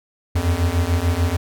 square beating tone pair, 82.41 / 89.21 Hz, E2 / F2, 0 / +37 cents, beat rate 6.8 Hz, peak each -21 / -20 dBFS, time 0.35-1.37 s, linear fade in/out 10 ms, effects none

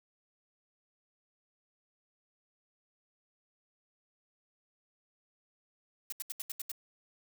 blue noise bursts, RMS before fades -38 dBFS, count 7, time 6.1-6.717 s, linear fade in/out 2 ms, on 23 ms, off 76 ms, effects none

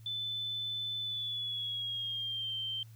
sine tone with pitch glide, 3513 to 3130 Hz, A7 to G7, -3 to -3 cents, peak -34 dBFS, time 0.06-2.83 s, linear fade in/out 2 ms, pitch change -200 cents, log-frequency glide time 1.01-2.55 s, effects added 112 Hz sine -50 dBFS peak until 2.95 s + white hiss -66 dBFS RMS until 2.95 s

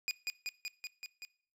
25% pulse tone with echo, 2459 Hz, D#7, 21 cents flat, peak -27 dBFS, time 0.08-0.11 s, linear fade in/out 0 ms, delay 190 ms, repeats 6, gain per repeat -2 dB, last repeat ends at 1.25 s, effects noise-tail reverb RT60 0.5 s tail -21 dB re dry + low-pass 12000 Hz 12 dB/octave

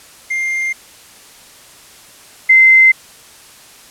triangle / sine tone pair in turn, 2107 / 2072 Hz, C7 / C7, +12 / -17 cents, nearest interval unison, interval 29 cents, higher first, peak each -14 / -4 dBFS, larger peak second, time 0.3-0.73 / 2.49-2.92 s, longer neither, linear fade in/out 10 ms, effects white hiss -41 dBFS RMS until 3.9 s + low-pass 11000 Hz 12 dB/octave

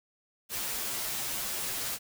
white noise with comb filter, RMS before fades -34 dBFS, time 0.49-1.99 s, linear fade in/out 50 ms, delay 12 ms, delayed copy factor -0.95, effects none

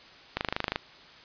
click train, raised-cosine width 0.3 ms, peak -11 dBFS, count 11, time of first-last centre 0.37-0.759 s, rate 25.7 Hz, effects white hiss -51 dBFS RMS until 1.24 s + resampled to 11025 Hz

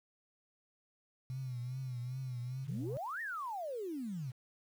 sine tone with vibrato, 126.7 Hz, B2, 45 cents sharp, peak -37 dBFS, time 1.3-2.97 s, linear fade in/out 0 ms, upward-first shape triangle, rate 2.5 Hz, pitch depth 100 cents each way
sine exponential two-way sweep, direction up then down, 118.4 to 1900 to 118.4 Hz, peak -37 dBFS, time 2.64-4.32 s, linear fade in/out 20 ms, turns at 3.21 s
effects tanh soft clip ceiling -31 dBFS + 10-bit

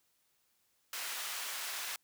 pink high-pass noise, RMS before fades -40 dBFS, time 0.93-1.96 s, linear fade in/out 2 ms, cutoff 1300 Hz, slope 12 dB/octave, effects white hiss -75 dBFS RMS until 2.03 s

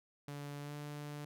sawtooth tone with pitch glide, 144.1 to 146.96 Hz, D3 to D3, -33 to +2 cents, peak -39 dBFS, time 0.28-1.25 s, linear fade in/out 2 ms, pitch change +35 cents, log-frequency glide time 0.6-0.74 s, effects none

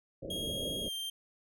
white low-pass noise, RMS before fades -40 dBFS, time 0.22-0.89 s, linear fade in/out 10 ms, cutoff 620 Hz, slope 96 dB/octave
45% pulse tone with pitch glide, 3268 to 3164 Hz, G#7 to G7, -29 to +15 cents, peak -36 dBFS, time 0.3-1.1 s, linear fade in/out 5 ms, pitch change -56 cents, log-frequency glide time 0.82-0.93 s
effects none

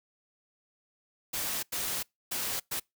white noise bursts at uneven times, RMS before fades -33 dBFS, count 4, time 1.33-1.63 / 1.72-2.03 / 2.31-2.6 / 2.71-2.8 s, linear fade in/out 10 ms, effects noise-tail reverb RT60 0.2 s tail -26 dB re dry

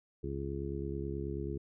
harmonic tone, 69.3 Hz, C#2, in tune, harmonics 1 / 2 / 3 / 4 / 5 / 6, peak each -40 / -41 / -45 / -46 / -41 / -42 dBFS, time 0.23-1.58 s, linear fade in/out 10 ms, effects none

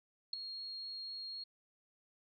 sine tone with ADSR envelope, 4276 Hz, C8, 37 cents sharp, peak -29 dBFS, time 0.33-1.44 s, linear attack 5 ms, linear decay 3 ms, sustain -13 dB, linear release 8 ms, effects none

